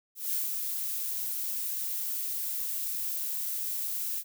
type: noise with ADSR envelope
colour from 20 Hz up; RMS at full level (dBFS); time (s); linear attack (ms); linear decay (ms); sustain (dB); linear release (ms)
violet; -29; 0.15-4.24; 190; 140; -4; 56
effects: none